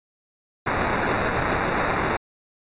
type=noise with sample-and-hold; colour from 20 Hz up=blue; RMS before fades=-23 dBFS; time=0.66-2.17 s; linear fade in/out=10 ms; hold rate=3150 Hz; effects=resampled to 8000 Hz